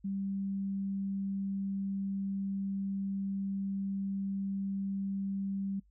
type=tone; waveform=sine; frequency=196 Hz; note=G3; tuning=in tune; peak=-32 dBFS; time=0.04-5.8 s; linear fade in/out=10 ms; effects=noise-tail reverb RT60 0.1 s tail -24 dB re dry + added 50 Hz sine -62 dBFS peak until 5.9 s